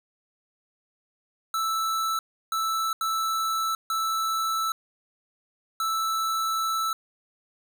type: tone bursts at uneven times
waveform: square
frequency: 1318.5 Hz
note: E6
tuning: in tune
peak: -25 dBFS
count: 5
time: 1.54-2.19 / 2.52-2.93 / 3.01-3.75 / 3.9-4.72 / 5.8-6.93 s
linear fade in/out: 2 ms
effects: none